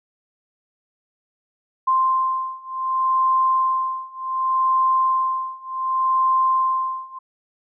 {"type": "beating tone pair", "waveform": "sine", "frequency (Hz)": [1046, 1046.67], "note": ["C6", "C6"], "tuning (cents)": [-1, 0], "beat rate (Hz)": 0.67, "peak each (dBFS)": [-21, -20], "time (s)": [1.87, 7.19], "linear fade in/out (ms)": 10, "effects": []}